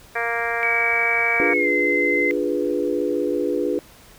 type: harmonic tone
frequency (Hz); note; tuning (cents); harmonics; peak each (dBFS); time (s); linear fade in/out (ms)
233.1; A#3; 0; 2 / 3 / 4 / 5 / 6 / 7 / 8 / 9 / 10; -29 / -28 / -33 / -32 / -33 / -27 / -29 / -33 / -30; 0.15-1.54; 10
type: tone with pitch glide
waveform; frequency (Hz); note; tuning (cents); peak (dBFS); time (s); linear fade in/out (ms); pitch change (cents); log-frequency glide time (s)
sine; 2279 to 2066; C#7 to C7; +47 to -22; -19; 0.63-2.31; 0; -169; 1.47-1.69
type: chord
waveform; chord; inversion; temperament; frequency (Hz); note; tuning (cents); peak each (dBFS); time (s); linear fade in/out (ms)
sine; D diminished seventh; none; equal; 293.7 / 349.2 / 415.3 / 493.9; D4 / F4 / Ab4 / Cb5; 0 / 0 / 0 / 0; -25; 1.4-3.79; 0
effects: pink hiss -48 dBFS RMS until 4.18 s